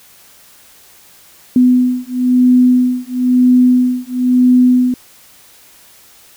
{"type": "beating tone pair", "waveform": "sine", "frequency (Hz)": [250, 251], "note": ["B3", "B3"], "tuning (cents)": [21, 28], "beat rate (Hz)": 1, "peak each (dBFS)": -11, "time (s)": [1.56, 4.94], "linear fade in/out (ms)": 2, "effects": ["white hiss -44 dBFS RMS until 6.36 s"]}